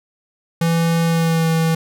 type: tone with pitch glide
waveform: square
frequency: 166.5 to 162.89 Hz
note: E3 to E3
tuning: +18 to -20 cents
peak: -15 dBFS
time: 0.61-1.75 s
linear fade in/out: 5 ms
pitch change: -38 cents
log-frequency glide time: 1.04-1.48 s
effects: none